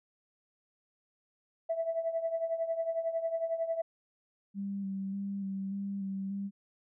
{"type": "tone with tremolo", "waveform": "sine", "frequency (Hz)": 659.3, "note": "E5", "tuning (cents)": 0, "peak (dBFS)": -26, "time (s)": [1.69, 3.82], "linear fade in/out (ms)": 10, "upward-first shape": "triangle", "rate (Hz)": 11, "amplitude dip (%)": 80}
{"type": "tone with vibrato", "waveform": "sine", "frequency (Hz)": 196.2, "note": "G3", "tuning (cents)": 2, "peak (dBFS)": -33, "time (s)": [4.54, 6.51], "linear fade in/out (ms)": 50, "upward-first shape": "square", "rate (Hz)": 1.7, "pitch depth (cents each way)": 20}
{"effects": ["tanh soft clip ceiling -22 dBFS"]}